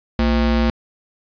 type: ring-modulated tone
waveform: square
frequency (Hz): 144.2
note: D3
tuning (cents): -31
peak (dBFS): -12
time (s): 0.19-0.7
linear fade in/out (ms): 0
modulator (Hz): 83.4
effects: resampled to 11025 Hz + 7-bit